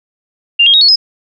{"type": "tone with pitch steps", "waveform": "sine", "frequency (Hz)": [2794, 3247, 3773, 4384, 5095], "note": ["F7", "G#7", "A#7", "C#8", "D#8"], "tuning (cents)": [0, -40, 20, -20, 40], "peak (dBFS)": -4, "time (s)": [0.59, 0.96], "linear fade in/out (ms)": 10, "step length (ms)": 74, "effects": []}